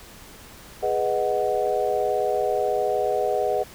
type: chord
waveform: sine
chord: G# minor seventh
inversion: none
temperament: equal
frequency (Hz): 415.3 / 493.9 / 622.3 / 740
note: G#4 / B4 / D#5 / F#5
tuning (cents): 0 / 0 / 0 / 0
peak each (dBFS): -26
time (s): 0.82-3.64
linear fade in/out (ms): 20
effects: pink hiss -45 dBFS RMS until 3.74 s